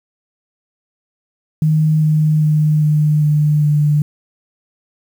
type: tone with pitch steps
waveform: sine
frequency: 155.56 / 154.13 / 152.71 / 151.31 / 149.91 / 148.54 Hz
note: D#3 / D#3 / D#3 / D#3 / D3 / D3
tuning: 0 / -16 / -32 / -48 / +36 / +20 cents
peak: -10 dBFS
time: 1.62-4.02 s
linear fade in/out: 2 ms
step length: 400 ms
effects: 7-bit